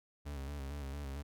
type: tone with vibrato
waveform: 40% pulse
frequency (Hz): 70.2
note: C#2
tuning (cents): +22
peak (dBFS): -39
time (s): 0.25-1.23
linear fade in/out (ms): 20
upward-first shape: square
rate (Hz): 4.4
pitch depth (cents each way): 50
effects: none